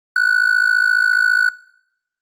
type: tone with amplitude modulation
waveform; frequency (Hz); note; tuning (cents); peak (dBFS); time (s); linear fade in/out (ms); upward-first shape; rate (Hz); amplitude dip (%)
triangle; 1480; F#6; 0; -7; 0.16-1.49; 2; sine; 54.6; 90
effects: noise-tail reverb RT60 0.8 s tail -21 dB re dry + Opus 24 kbps